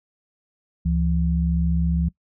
sine tone pair together, 70.5 / 168.84 Hz, C#2 / E3, +30 / +42 cents, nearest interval octave + minor third, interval 1512 cents, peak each -21 dBFS, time 0.85-2.09 s, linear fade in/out 10 ms, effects noise-tail reverb RT60 0.1 s tail -21 dB re dry

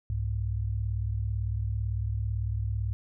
sine tone pair together, 65.41 / 103.35 Hz, C2 / G#2, 0 / -8 cents, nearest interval minor sixth, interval 792 cents, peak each -31 / -29 dBFS, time 0.1-2.93 s, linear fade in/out 0 ms, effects none

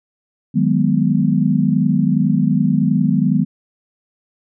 sine chord, G# minor seventh, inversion second, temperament equal, 155.56 / 185 / 207.7 / 246.9 Hz, D#3 / F#3 / G#3 / B3, 0 / 0 / 0 / 0 cents, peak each -18 dBFS, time 0.54-3.45 s, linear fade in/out 20 ms, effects none

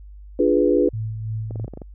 sine chord, D diminished seventh, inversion none, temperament equal, 293.7 / 349.2 / 415.3 / 493.9 Hz, D4 / F4 / Ab4 / Cb5, 0 / 0 / 0 / 0 cents, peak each -20 dBFS, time 0.39-0.89 s, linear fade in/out 5 ms
sine tone with tremolo, 110 Hz, A2, in tune, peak -23 dBFS, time 0.93-1.66 s, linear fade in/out 10 ms, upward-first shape sine, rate 3 Hz, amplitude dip 40%
clicks, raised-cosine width 2 ms, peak -21 dBFS, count 8, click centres 1.509 / 1.558 / 1.598 / 1.645 / 1.68 / 1.737 / 1.774 / 1.818 s
effects added 50 Hz sine -38 dBFS peak until 1.94 s

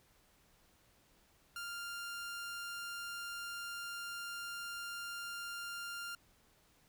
sawtooth tone, 1396.9 Hz, F6, in tune, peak -38 dBFS, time 1.56-6.15 s, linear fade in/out 2 ms, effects pink hiss -69 dBFS RMS until 6.88 s

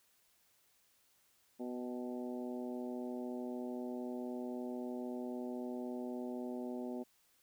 harmonic tone with a mistuned harmonic, 123.8 Hz, B2, 5 cents sharp, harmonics 2 / 3 / 4 / 5 / 6 / 7, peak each -41 / -45 / -50 / -49 / -55 / -57 dBFS, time 1.59-7.04 s, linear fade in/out 20 ms, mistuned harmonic 6, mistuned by +32 cents, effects white hiss -72 dBFS RMS until 7.42 s

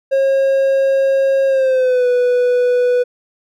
triangle tone with pitch glide, 541 to 493.2 Hz, C#5 to B4, -42 to -2 cents, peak -9 dBFS, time 0.11-3.04 s, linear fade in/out 20 ms, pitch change -160 cents, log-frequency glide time 1.47-2.07 s, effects none

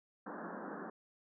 pink band-pass noise, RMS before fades -45 dBFS, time 0.26-0.9 s, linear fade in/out 5 ms, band 170 to 1700 Hz, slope 96 dB/octave, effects none

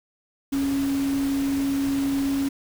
sine tone in noise, 275.7 Hz, C#4, 9 cents flat, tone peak -21 dBFS, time 0.52-2.49 s, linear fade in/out 10 ms, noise pink, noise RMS -36 dBFS, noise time 0.52-2.49 s, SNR +12 dB, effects none

